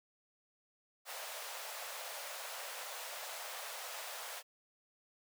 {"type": "high-pass noise", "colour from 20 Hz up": "pink", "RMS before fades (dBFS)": -45, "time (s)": [1.05, 4.43], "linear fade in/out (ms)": 50, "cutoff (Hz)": 520, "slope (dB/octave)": 48, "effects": []}